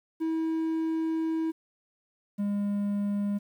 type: tone pair in turn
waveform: triangle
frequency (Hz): 322.7 / 203.3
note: E4 / G#3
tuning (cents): -37 / -37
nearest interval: minor sixth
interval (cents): 800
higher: first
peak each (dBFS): -24 / -24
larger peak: neither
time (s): 0.2-1.52 / 2.38-3.39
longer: first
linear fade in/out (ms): 20
effects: 10-bit